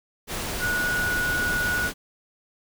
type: tone in noise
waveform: sine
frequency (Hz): 1461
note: F#6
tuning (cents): -22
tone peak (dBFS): -23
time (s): 0.59-1.91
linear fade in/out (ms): 50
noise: pink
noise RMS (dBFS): -30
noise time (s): 0.27-1.94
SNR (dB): +4
effects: none